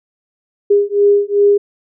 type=beating tone pair; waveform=sine; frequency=405.4 / 408 Hz; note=G#4 / G#4; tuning=-42 / -31 cents; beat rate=2.6 Hz; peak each=-12 dBFS; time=0.7-1.58 s; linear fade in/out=10 ms; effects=none